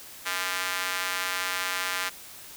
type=tone with high-pass filter; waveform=square; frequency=92.5 Hz; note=F#2; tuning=in tune; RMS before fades=-30 dBFS; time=0.25-2.1 s; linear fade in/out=20 ms; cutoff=1500 Hz; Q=1.2; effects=white hiss -45 dBFS RMS until 2.56 s